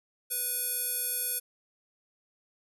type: tone with band-pass filter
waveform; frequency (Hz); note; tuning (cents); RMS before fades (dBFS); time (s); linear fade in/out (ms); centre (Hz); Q
square; 493.9; B4; 0; -32; 0.3-1.4; 20; 11000; 5.6
effects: none